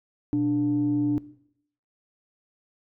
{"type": "tone pair together", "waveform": "sine", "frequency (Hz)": [123.47, 294.1], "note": ["B2", "D4"], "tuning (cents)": [0, 3], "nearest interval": "octave + minor third", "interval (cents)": 1503, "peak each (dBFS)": [-29, -20], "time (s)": [0.33, 1.18], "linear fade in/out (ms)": 0, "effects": ["noise-tail reverb RT60 0.7 s tail -19 dB re dry", "tanh soft clip ceiling -16 dBFS"]}